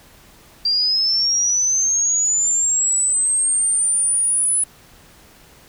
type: linear sweep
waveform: sine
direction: up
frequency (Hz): 4699 to 10140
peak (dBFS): -15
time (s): 0.65-4.64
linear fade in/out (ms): 5
effects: pink hiss -48 dBFS RMS until 5.68 s